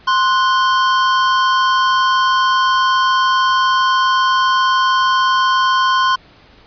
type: tone pair together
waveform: square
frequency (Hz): 1046 / 1473.3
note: C6 / F#6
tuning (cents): -1 / -8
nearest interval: tritone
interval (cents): 593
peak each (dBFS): -13 / -19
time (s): 0.07-6.16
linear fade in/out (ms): 10
effects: pink hiss -46 dBFS RMS until 6.66 s + resampled to 11025 Hz